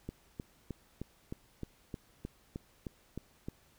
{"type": "click train", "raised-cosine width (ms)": 3, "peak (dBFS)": -26, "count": 12, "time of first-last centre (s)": [0.09, 3.485], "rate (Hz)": 3.24, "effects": ["pink hiss -66 dBFS RMS until 3.78 s"]}